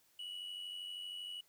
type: tone with amplitude modulation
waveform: triangle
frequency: 2934 Hz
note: F#7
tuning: 15 cents flat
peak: -39 dBFS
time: 0.19-1.41 s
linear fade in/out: 5 ms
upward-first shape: sine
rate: 92.7 Hz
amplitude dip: 50%
effects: white hiss -71 dBFS RMS until 1.48 s